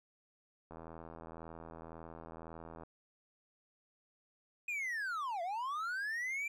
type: click train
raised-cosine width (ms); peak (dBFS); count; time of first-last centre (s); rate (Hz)
1; -35; 175; 0.71-2.835; 81.9
type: linear two-way sweep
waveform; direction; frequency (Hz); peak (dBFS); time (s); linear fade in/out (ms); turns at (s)
triangle; down then up; 2500 to 659.3 to 2372; -34; 4.68-6.48; 5; 5.42
effects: none